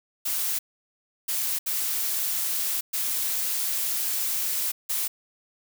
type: noise bursts at uneven times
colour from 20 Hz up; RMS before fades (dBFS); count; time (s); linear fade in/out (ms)
blue; -27; 5; 0.25-0.59 / 1.28-1.59 / 1.66-2.81 / 2.93-4.72 / 4.89-5.08; 10
effects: none